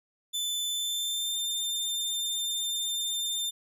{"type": "tone with pitch glide", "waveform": "sawtooth", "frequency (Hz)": [3520, 3596], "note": ["A7", "A7"], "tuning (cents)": [0, 37], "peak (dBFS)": -26, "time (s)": [0.33, 3.51], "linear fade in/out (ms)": 20, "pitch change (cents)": 37, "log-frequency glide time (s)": [0.69, 1.37], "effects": []}